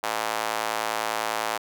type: tone with high-pass filter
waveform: square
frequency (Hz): 55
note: A1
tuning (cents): 0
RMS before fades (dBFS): -28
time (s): 0.03-1.58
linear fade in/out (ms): 10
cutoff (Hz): 790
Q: 1.4
effects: none